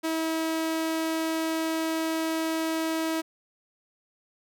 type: tone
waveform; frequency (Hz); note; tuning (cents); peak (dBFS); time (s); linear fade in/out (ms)
sawtooth; 322.4; E4; -38; -22; 0.03-3.22; 20
effects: none